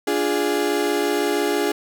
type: chord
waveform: 35% pulse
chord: D diminished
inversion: none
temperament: equal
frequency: 293.7 / 349.2 / 415.3 Hz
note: D4 / F4 / Ab4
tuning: 0 / 0 / 0 cents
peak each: -23 / -23 / -20 dBFS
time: 0.07-1.72 s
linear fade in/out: 5 ms
effects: none